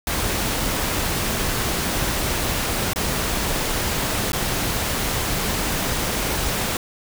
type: noise with dropouts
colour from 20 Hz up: pink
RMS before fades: -23 dBFS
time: 0.07-6.77 s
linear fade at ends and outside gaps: 2 ms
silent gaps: 2.934-2.959 / 4.32-4.331 s
effects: none